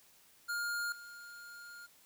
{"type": "tone with level steps", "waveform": "square", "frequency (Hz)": 1413, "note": "F6", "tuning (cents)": 20, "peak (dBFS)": [-35, -49], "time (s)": [0.48, 1.87], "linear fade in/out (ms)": 20, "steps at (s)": 0.92, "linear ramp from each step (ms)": 2, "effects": ["white hiss -64 dBFS RMS until 2.05 s"]}